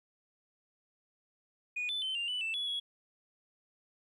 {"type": "tone with pitch steps", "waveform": "sine", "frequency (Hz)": [2463, 3507, 3072, 2793, 2980, 2656, 3394, 3349], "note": ["D#7", "A7", "G7", "F7", "F#7", "E7", "G#7", "G#7"], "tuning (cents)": [-18, -6, -36, -1, 12, 12, 37, 14], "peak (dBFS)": -31, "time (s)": [1.76, 2.8], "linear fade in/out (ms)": 10, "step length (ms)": 130, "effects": ["tanh soft clip ceiling -30 dBFS", "12-bit"]}